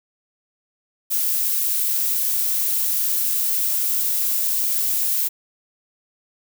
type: noise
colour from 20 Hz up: violet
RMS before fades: -21 dBFS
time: 1.1-5.29 s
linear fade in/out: 20 ms
effects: none